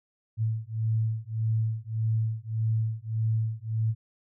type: beating tone pair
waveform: sine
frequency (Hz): 110.3 / 112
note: A2 / A2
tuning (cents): +5 / +31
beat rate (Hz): 1.7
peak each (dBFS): -28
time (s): 0.37-3.95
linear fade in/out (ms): 50
effects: none